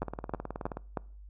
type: two click trains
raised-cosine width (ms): 1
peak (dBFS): -17 / -22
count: 4 / 15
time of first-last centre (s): 0.02-0.972 / 0.03-0.771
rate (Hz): 3.15 / 18.9
effects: noise-tail reverb RT60 0.5 s tail -24 dB re dry + added 50 Hz sine -46 dBFS peak until 1.29 s